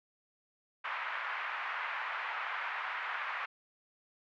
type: band-pass noise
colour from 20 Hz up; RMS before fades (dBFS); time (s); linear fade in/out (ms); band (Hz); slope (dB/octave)
pink; -38; 0.84-3.46; 10; 950 to 2300; 24
effects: none